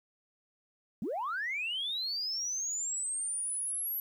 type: linear sweep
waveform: sine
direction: up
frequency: 169.2 to 11840 Hz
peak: -31 dBFS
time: 1.02-4 s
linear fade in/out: 2 ms
effects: tanh soft clip ceiling -28 dBFS + 11-bit